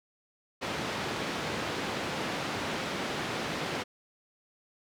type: band-pass noise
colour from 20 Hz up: pink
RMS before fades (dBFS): -34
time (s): 0.61-3.84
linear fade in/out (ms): 20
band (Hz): 170 to 4100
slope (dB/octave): 12
effects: none